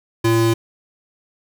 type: tone pair together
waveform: square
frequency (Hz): 113.76 / 340.9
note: A#2 / F4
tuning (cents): -42 / -42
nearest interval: octave + perfect fifth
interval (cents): 1900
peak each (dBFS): -18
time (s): 0.24-0.54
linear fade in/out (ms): 10
effects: none